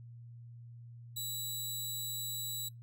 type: tone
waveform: 15% pulse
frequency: 3918 Hz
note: B7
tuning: 15 cents flat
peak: -30 dBFS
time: 1.16-2.69 s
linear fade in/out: 10 ms
effects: noise-tail reverb RT60 0.2 s tail -25 dB re dry + added 118 Hz sine -48 dBFS peak until 2.82 s